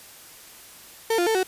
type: tone with pitch steps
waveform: 35% pulse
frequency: 451.2 / 349.4 / 444.5 / 373.3 Hz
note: A4 / F4 / A4 / F#4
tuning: +44 / +1 / +18 / +15 cents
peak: -18 dBFS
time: 1.1-1.432 s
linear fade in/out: 5 ms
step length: 83 ms
effects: white hiss -46 dBFS RMS until 1.47 s + resampled to 32000 Hz